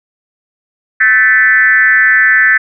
sine tone with frequency modulation, 1760 Hz, A6, in tune, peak -5 dBFS, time 1-2.58 s, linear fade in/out 10 ms, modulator 226 Hz, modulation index 1.1, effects none

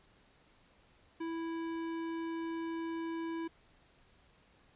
sine tone with tanh clipping, 329.6 Hz, E4, in tune, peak -38 dBFS, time 1.2-3.48 s, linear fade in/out 10 ms, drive 17 dB, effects pink hiss -66 dBFS RMS until 4.75 s + resampled to 8000 Hz

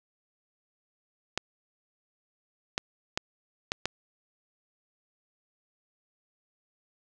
clicks, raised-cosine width 0.2 ms, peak -10 dBFS, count 5, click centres 1.376 / 2.779 / 3.175 / 3.719 / 3.856 s, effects 7-bit

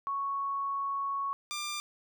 sine / 10% pulse tone pair in turn, 1108.7 / 1191.8 Hz, C#6 / D6, 0 / +25 cents, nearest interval minor second, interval 125 cents, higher second, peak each -30 / -26 dBFS, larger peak second, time 0.07-1.33 / 1.51-1.8 s, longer first, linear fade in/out 0 ms, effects none

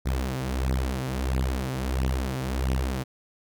sawtooth beating tone pair, 64.3 / 65.8 Hz, C2 / C2, -30 / +10 cents, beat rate 1.5 Hz, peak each -24 dBFS, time 0.05-3.04 s, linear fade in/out 20 ms, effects none

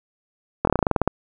slowing click train, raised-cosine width 1 ms, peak -3 dBFS, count 12, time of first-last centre 0.65-1.076 s, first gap 23 ms, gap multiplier 1.1, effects none

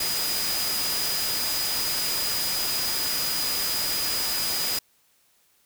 sine tone in noise, 4942 Hz, D#8, 13 cents flat, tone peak -28 dBFS, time 0-4.79 s, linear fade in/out 5 ms, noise white, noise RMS -28 dBFS, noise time 0-4.79 s, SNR -3 dB, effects white hiss -64 dBFS RMS until 5.65 s

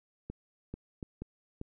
clicks, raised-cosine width 3 ms, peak -26 dBFS, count 5, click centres 0.3 / 0.74 / 1.028 / 1.22 / 1.614 s, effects none

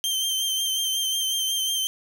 sawtooth tone with vibrato, 3136 Hz, G7, in tune, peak -20 dBFS, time 0.04-1.87 s, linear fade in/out 0 ms, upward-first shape triangle, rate 5.5 Hz, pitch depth 34 cents each way, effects none

